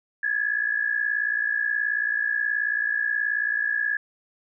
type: tone pair together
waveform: sine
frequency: 1661.2 / 1719.8 Hz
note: G#6 / A6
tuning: 0 / -40 cents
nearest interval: minor second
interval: 60 cents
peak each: -25 dBFS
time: 0.23-3.97 s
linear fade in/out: 5 ms
effects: none